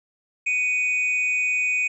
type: tone pair together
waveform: triangle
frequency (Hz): 2250 / 2487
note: C#7 / D#7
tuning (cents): +25 / -1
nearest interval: major second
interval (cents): 174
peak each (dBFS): -27 / -19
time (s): 0.46-1.88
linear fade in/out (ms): 10
effects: resampled to 22050 Hz